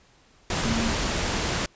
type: tone in noise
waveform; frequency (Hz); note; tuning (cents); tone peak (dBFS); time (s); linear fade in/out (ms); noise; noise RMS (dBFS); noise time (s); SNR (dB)
sine; 227.8; A#3; -40; -26; 0.65-0.92; 2; pink; -26; 0.5-1.66; -3
effects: pink hiss -58 dBFS RMS until 1.75 s + resampled to 16000 Hz